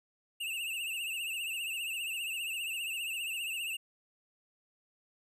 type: tone with vibrato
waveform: square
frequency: 2724 Hz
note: F7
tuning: 44 cents flat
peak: -35 dBFS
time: 0.4-3.77 s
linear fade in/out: 10 ms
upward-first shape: triangle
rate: 15 Hz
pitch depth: 110 cents each way
effects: none